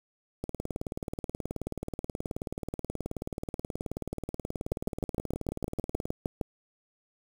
two click trains, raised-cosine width 2 ms, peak -20 / -16 dBFS, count 106 / 12, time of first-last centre 0.44-6.055 / 4.72-6.412 s, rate 18.7 / 6.5 Hz, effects 7-bit

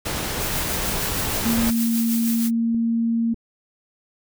pink noise, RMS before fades -26 dBFS, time 0.05-1.71 s, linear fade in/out 10 ms
blue noise with tremolo, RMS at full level -27 dBFS, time 0.38-2.51 s, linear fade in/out 50 ms, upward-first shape triangle, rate 6.4 Hz, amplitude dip 50%
clicks, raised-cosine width 3 ms, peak -26 dBFS, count 6, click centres 1.295 / 1.378 / 1.444 / 1.578 / 2.746 / 3.343 s
sine tone, 230 Hz, A#3, 23 cents flat, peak -18 dBFS, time 1.45-3.34 s, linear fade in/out 10 ms
effects none

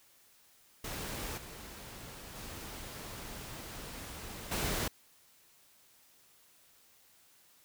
pink noise with level steps, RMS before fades -40 / -48 / -45 / -34 dBFS, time 0.84-4.88 s, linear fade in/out 5 ms, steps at 1.37 / 2.35 / 4.51 s, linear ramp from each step 10 ms, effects white hiss -64 dBFS RMS until 7.64 s

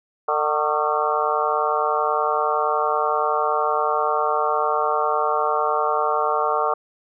harmonic tone with a mistuned harmonic, 150.6 Hz, D3, 44 cents sharp, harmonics 3 / 4 / 5 / 6 / 7 / 8 / 9, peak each -26 / -26 / -25 / -28 / -25 / -25 / -29 dBFS, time 0.28-6.74 s, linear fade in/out 5 ms, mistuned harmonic 7, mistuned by +81 cents, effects none

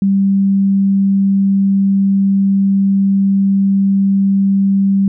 sine tone, 196 Hz, G3, in tune, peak -9 dBFS, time 0.02-5.08 s, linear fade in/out 2 ms, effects none

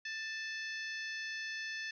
harmonic tone with a mistuned harmonic, 872 Hz, A5, 16 cents flat, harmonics 2 / 3 / 4 / 5 / 6 / 7, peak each -40 / -46 / -51 / -51 / -50 / -55 dBFS, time 0.05-1.91 s, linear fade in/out 5 ms, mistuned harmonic 2, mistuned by +28 cents, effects none

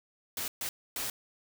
white noise bursts at uneven times, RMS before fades -35 dBFS, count 3, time 0.37-0.48 / 0.61-0.69 / 0.96-1.1 s, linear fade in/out 2 ms, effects none

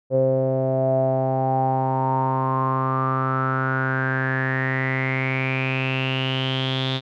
sawtooth tone with low-pass filter sweep, 131.7 Hz, C3, 12 cents sharp, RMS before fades -22 dBFS, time 0.1-7.01 s, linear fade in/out 50 ms, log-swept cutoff 520 to 3600 Hz, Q 10, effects none

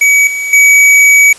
square tone with level steps, 2271 Hz, C#7, 41 cents sharp, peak -5 / -15 / -3 dBFS, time 0.01-1.33 s, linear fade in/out 5 ms, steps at 0.27 / 0.53 s, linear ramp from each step 2 ms, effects white hiss -34 dBFS RMS until 1.38 s + resampled to 24000 Hz

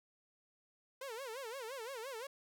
sawtooth tone with vibrato, 493.4 Hz, B4, 2 cents flat, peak -39 dBFS, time 1.01-2.27 s, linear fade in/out 5 ms, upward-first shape sine, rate 5.8 Hz, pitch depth 210 cents each way, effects none

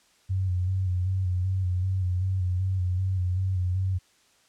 sine tone with vibrato, 92.5 Hz, F#2, in tune, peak -23 dBFS, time 0.29-3.99 s, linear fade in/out 20 ms, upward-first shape square, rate 2.6 Hz, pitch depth 39 cents each way, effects white hiss -62 dBFS RMS until 4.48 s + low-pass 8000 Hz 12 dB/octave

